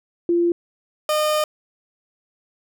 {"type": "tone pair in turn", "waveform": ["sine", "30% pulse"], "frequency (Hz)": [344.3, 609.6], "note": ["F4", "D#5"], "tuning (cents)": [-25, -36], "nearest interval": "minor seventh", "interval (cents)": 989, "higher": "second", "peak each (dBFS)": -15, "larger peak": "neither", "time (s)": [[0.29, 0.52], [1.09, 1.44]], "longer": "second", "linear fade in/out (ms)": 2, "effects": []}